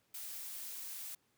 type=noise; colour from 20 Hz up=blue; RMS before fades=-45 dBFS; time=0.14-1.15 s; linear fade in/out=5 ms; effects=pink hiss -75 dBFS RMS until 1.37 s + high-pass 100 Hz 12 dB/octave